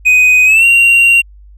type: tone with pitch glide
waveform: triangle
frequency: 2500 to 2758 Hz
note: D#7 to F7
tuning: +8 to -22 cents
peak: -3 dBFS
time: 0.05-1.22 s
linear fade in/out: 20 ms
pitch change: +170 cents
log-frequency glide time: 0.45-0.65 s
effects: added 50 Hz sine -35 dBFS peak until 1.57 s